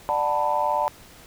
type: chord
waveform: sine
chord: B minor seventh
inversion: first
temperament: just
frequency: 592.7 / 740.8 / 889 / 987.8 Hz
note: D5 / F#5 / A5 / B5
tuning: +16 / +2 / +18 / 0 cents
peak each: -26 / -28 / -23 / -26 dBFS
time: 0.09-0.88 s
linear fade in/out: 0 ms
effects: tanh soft clip ceiling -10 dBFS + pink hiss -48 dBFS RMS until 1.26 s